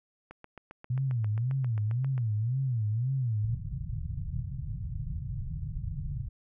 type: click train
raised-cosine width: 0.5 ms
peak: -30 dBFS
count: 15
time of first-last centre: 0.31-2.179 s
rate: 7.49 Hz
type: tone with vibrato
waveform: sine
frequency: 119.3 Hz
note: A#2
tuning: 41 cents sharp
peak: -26 dBFS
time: 0.9-3.55 s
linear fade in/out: 5 ms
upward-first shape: sine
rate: 1.9 Hz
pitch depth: 220 cents each way
type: low-pass noise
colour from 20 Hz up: white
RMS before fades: -35 dBFS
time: 3.43-6.29 s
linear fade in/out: 10 ms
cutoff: 150 Hz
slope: 48 dB/octave
effects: none